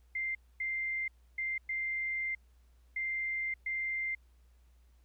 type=tone bursts at uneven times; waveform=sine; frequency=2093 Hz; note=C7; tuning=in tune; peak=-32 dBFS; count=6; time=0.15-0.35 / 0.6-1.08 / 1.38-1.58 / 1.69-2.35 / 2.96-3.54 / 3.66-4.15 s; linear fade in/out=5 ms; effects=added 60 Hz sine -60 dBFS peak until 5.04 s + pink hiss -75 dBFS RMS until 5.04 s